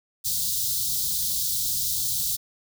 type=band-stop noise; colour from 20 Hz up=white; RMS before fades=-26 dBFS; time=0.24-2.37 s; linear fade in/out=20 ms; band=170 to 3600 Hz; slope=48 dB/octave; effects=none